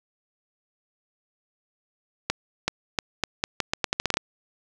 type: accelerating click train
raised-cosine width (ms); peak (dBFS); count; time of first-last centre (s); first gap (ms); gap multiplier
0.2; -5; 14; 2.3-4.171; 380; 0.81
effects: none